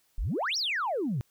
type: exponential two-way sweep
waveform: sine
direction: up then down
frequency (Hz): 31.97 to 5880 to 108.8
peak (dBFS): -26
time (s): 0.18-1.21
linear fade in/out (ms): 0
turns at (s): 0.57
effects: tanh soft clip ceiling -23 dBFS + white hiss -69 dBFS RMS until 1.3 s